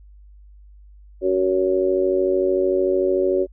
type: harmonic tone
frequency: 93.4 Hz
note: F#2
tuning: 17 cents sharp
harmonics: 3 / 4 / 5 / 6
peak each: -28 / -18 / -28 / -22 dBFS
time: 1.21-3.47 s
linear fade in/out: 50 ms
effects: added 50 Hz sine -43 dBFS peak until 3.52 s